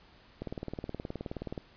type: click train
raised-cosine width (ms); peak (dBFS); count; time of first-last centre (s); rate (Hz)
2; -23; 23; 0.42-1.578; 19
effects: pink hiss -59 dBFS RMS until 1.76 s + resampled to 11025 Hz